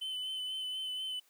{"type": "tone with vibrato", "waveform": "triangle", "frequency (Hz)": 3037, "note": "F#7", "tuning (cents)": 44, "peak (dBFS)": -34, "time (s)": [0.01, 1.2], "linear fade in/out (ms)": 10, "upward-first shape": "sine", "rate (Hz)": 4.1, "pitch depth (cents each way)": 22, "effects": ["white hiss -68 dBFS RMS until 1.29 s", "high-pass 300 Hz 12 dB/octave"]}